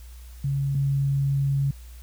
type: tone pair in turn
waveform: sine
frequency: 138.59 / 138.59 Hz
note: C#3 / C#3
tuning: 0 / 0 cents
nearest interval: unison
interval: 0 cents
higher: neither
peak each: -22 / -20 dBFS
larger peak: second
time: 0.44-0.75 / 0.75-1.71 s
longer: second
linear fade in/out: 5 ms
effects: added 60 Hz sine -40 dBFS peak until 2.02 s + white hiss -54 dBFS RMS until 2.02 s